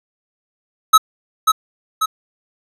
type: tone with echo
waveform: square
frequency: 1287 Hz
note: E6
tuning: 42 cents flat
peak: -5 dBFS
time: 0.93-0.98 s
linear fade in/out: 10 ms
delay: 540 ms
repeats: 2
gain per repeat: -5 dB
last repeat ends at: 2.06 s
effects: resampled to 32000 Hz